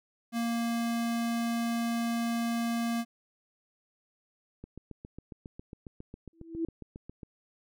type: tone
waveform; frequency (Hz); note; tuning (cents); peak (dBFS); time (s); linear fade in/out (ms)
square; 232.9; A#3; -1; -29; 0.32-3.05; 50
type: click train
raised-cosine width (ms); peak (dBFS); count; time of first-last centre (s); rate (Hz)
3; -30; 20; 4.64-7.232; 7.33
type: tone with exponential growth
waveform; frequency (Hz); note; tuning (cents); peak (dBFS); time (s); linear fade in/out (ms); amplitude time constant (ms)
sine; 329.6; E4; 0; -25; 6.33-6.65; 2; 68
effects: none